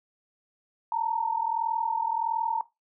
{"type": "tone pair together", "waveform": "sine", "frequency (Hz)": [890.8, 932.3], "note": ["A5", "A#5"], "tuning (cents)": [21, 0], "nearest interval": "minor second", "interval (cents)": 79, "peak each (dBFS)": [-28, -28], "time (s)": [0.92, 2.61], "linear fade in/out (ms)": 2, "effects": ["noise-tail reverb RT60 0.2 s tail -17 dB re dry"]}